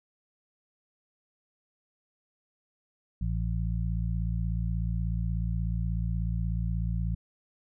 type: harmonic tone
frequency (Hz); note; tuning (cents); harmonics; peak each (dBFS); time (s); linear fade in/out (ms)
56.5; A1; +47; 1 / 2 / 3; -29 / -32 / -34; 3.21-7.15; 5
effects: none